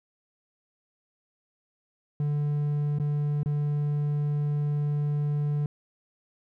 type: tone with dropouts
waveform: triangle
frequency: 146.83 Hz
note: D3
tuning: in tune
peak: -22 dBFS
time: 2.2-5.66 s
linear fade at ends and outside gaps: 2 ms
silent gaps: 2.986-2.998 / 3.432-3.459 s
effects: none